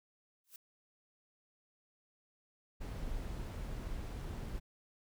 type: noise with exponential growth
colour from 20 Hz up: blue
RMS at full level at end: -48 dBFS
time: 0.44-0.56 s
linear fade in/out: 2 ms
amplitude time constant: 26 ms
type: noise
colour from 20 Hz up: brown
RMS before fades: -41 dBFS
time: 2.8-4.6 s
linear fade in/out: 20 ms
effects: none